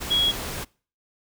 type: tone in noise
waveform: sine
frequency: 3322 Hz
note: G#7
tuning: in tune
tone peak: -18 dBFS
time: 0.1-0.32 s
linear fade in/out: 20 ms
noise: pink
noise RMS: -32 dBFS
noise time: 0-0.65 s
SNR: +11 dB
effects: noise-tail reverb RT60 0.4 s tail -24 dB re dry